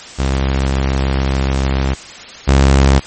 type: tone pair in turn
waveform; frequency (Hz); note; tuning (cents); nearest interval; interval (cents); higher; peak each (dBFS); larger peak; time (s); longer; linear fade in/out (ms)
sawtooth; 67 / 67.86; C2 / C#2; +42 / -36; unison; 22; second; -9 / -3; second; 0.18-1.95 / 2.47-3; first; 20
effects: white hiss -33 dBFS RMS until 3.06 s + MP3 32 kbps